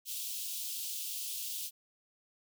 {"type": "high-pass noise", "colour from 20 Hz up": "white", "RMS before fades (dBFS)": -39, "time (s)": [0.05, 1.71], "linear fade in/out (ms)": 50, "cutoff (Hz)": 2800, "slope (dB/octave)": 48, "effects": []}